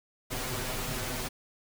pink noise with comb filter, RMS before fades -34 dBFS, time 0.3-1.29 s, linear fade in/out 20 ms, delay 7.9 ms, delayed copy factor +0.95, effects none

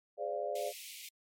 sine chord, D half-diminished seventh, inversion second, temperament equal with one note detuned, 415.3 / 514.6 / 587.3 / 698.5 Hz, Ab4 / C5 / D5 / F5, 0 / -29 / 0 / 0 cents, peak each -41 / -40 / -37 / -40 dBFS, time 0.17-0.73 s, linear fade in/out 50 ms
pink high-pass noise, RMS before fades -48 dBFS, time 0.55-1.09 s, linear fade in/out 5 ms, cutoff 2100 Hz, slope 96 dB/octave
effects MP3 64 kbps

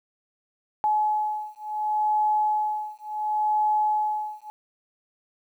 sine beating tone pair, 850 / 850.7 Hz, G#5 / G#5, +40 / +41 cents, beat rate 0.7 Hz, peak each -25 dBFS, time 0.84-4.5 s, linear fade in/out 0 ms, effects 10-bit

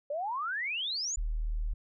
sine exponential sweep, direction up, 558 to 7150 Hz, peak -31 dBFS, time 0.1-1.16 s, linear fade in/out 5 ms
sine tone, 38.89 Hz, D#1, in tune, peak -29 dBFS, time 1.17-1.74 s, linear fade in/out 10 ms
effects none

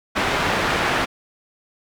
white low-pass noise, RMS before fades -21 dBFS, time 0.15-1.06 s, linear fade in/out 20 ms, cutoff 1900 Hz, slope 12 dB/octave, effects none

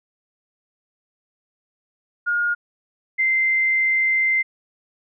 sine tone pair in turn, 1426 / 2081 Hz, F6 / C7, +36 / -10 cents, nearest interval perfect fifth, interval 654 cents, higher second, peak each -18 / -16 dBFS, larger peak second, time 2.26-2.55 / 3.18-4.43 s, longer second, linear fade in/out 20 ms, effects none

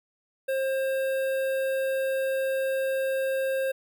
square tone with notch filter, 533 Hz, C5, 32 cents sharp, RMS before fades -27 dBFS, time 0.48-3.72 s, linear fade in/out 10 ms, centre 5900 Hz, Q 0.51, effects none

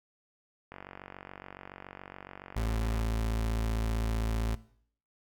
click train, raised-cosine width 0.5 ms, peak -28 dBFS, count 109, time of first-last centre 0.72-3.013 s, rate 47.1 Hz
35% pulse tone, 55.5 Hz, A1, 16 cents sharp, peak -27 dBFS, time 2.56-4.55 s, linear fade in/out 5 ms
effects noise-tail reverb RT60 0.6 s tail -18 dB re dry

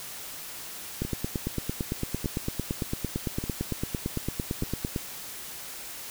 two click trains, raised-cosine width 3 ms, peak -19 / -15 dBFS, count 4 / 36, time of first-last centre 1.05-4.634 / 1.02-4.961 s, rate 0.837 / 8.88 Hz, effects white hiss -40 dBFS RMS until 6.1 s

